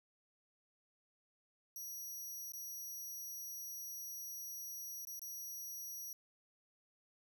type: tone with dropouts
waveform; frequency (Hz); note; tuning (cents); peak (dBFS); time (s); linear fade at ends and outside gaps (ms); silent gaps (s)
15% pulse; 5790; F#8; -38; -39; 1.76-6.13; 2; 2.521-2.535 / 5.051-5.071 / 5.194-5.217
effects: none